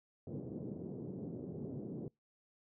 pink band-pass noise, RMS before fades -44 dBFS, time 0.27-2.08 s, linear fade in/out 2 ms, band 130 to 420 Hz, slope 24 dB/octave, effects noise-tail reverb RT60 0.2 s tail -26 dB re dry

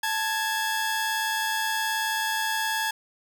sawtooth tone pair together, 880 / 1661.2 Hz, A5 / G#6, 0 / 0 cents, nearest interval major seventh, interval 1100 cents, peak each -24 dBFS, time 0.03-2.91 s, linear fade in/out 5 ms, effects 10-bit

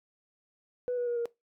sine tone with pitch steps, 493.9 / 486 / 478.2 / 470.5 Hz, B4 / B4 / A#4 / A#4, 0 / -28 / +44 / +16 cents, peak -27 dBFS, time 0.88-1.256 s, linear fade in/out 0 ms, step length 94 ms, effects noise-tail reverb RT60 0.2 s tail -22 dB re dry + tanh soft clip ceiling -25 dBFS

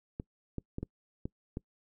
clicks, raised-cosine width 3 ms, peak -23 dBFS, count 6, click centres 0.199 / 0.583 / 0.784 / 0.83 / 1.255 / 1.571 s, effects noise-tail reverb RT60 0.1 s tail -25 dB re dry

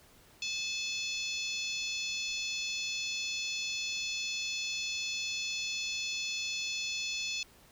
harmonic tone, 864 Hz, A5, 32 cents flat, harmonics 3 / 4 / 5 / 6 / 7 / 8, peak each -37 / -39 / -41 / -43 / -44 / -45 dBFS, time 0.42-7.43 s, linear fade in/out 2 ms, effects pink hiss -60 dBFS RMS until 7.71 s

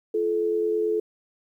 sine tone pair together, 343.3 / 432.5 Hz, F4 / A4, -30 / -30 cents, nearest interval major third, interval 400 cents, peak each -28 / -22 dBFS, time 0.14-1 s, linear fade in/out 5 ms, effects 10-bit

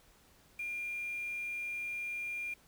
sine tone with quantisation, 2400 Hz, D7, 37 cents sharp, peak -36 dBFS, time 0.59-2.54 s, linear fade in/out 5 ms, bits 9, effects pink hiss -64 dBFS RMS until 2.67 s

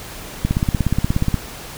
click train, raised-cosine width 5 ms, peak -4 dBFS, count 16, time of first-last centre 0.45-1.343 s, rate 16.8 Hz, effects pink hiss -34 dBFS RMS until 1.77 s

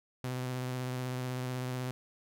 sawtooth tone with vibrato, 126.9 Hz, B2, 47 cents sharp, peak -30 dBFS, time 0.24-1.91 s, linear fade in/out 0 ms, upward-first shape sine, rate 16 Hz, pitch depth 20 cents each way, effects none

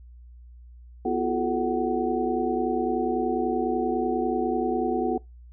sine tone cluster, 246.8 / 339.5 / 369.7 / 433.4 / 747 Hz, B3 / F4 / F#4 / A4 / F#5, -1 / -49 / -1 / -26 / +16 cents, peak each -29 dBFS, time 1.05-5.18 s, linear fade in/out 5 ms, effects noise-tail reverb RT60 0.2 s tail -23 dB re dry + added 60 Hz sine -44 dBFS peak until 5.52 s

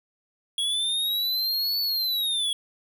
square linear two-way sweep, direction up then down, 3322 to 4482 to 3322 Hz, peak -24 dBFS, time 0.58-2.53 s, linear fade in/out 2 ms, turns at 1.8 s, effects none

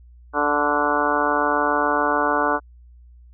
harmonic tone with a mistuned harmonic, 146.83 Hz, D3, in tune, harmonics 2 / 3 / 4 / 5 / 6 / 7 / 8 / 9 / 10, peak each -27 / -27 / -26 / -27 / -25 / -26 / -25 / -29 / -25 dBFS, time 0.33-2.6 s, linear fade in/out 50 ms, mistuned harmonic 8, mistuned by -29 cents, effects added 60 Hz sine -44 dBFS peak until 3.33 s

